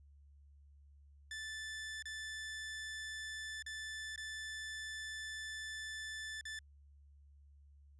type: tone with dropouts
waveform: sawtooth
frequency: 1756 Hz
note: A6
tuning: 4 cents flat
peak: -39 dBFS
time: 1.31-6.59 s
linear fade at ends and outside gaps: 2 ms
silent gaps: 2.024-2.055 / 3.624-3.663 / 4.16-4.177 / 6.411-6.453 s
effects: added 71 Hz sine -59 dBFS peak until 7.99 s + resampled to 22050 Hz